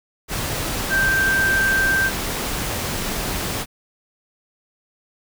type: tone in noise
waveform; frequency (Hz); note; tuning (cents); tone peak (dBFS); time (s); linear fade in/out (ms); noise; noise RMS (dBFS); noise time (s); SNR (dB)
sine; 1568; G6; 0; -16; 0.89-2.11; 50; pink; -25; 0.28-3.66; +6
effects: none